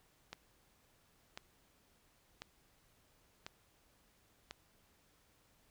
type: click train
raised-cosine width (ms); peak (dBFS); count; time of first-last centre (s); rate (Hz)
0.2; -27; 5; 0.33-4.51; 0.957
effects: pink hiss -71 dBFS RMS until 5.7 s